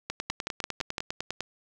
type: two click trains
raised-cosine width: 0.2 ms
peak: -13 / -14 dBFS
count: 5 / 14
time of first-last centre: 0.3-0.981 / 0.1-1.407 s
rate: 5.87 / 9.95 Hz
effects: none